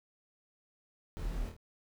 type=noise with echo; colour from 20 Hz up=brown; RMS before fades=-40 dBFS; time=1.17-1.49 s; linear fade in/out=0 ms; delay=25 ms; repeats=3; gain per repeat=-4 dB; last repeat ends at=1.565 s; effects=none